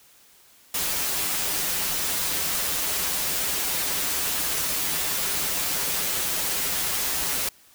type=noise with comb filter; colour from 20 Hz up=white; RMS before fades=-26 dBFS; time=0.74-7.49 s; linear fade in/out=5 ms; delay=8.7 ms; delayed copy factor=-0.7; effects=white hiss -55 dBFS RMS until 7.74 s